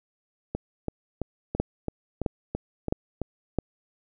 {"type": "two click trains", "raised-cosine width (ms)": 2, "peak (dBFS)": [-10, -15], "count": [4, 9], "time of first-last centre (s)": [[1.6, 3.587], [0.55, 3.217]], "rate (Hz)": [1.51, 3], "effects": []}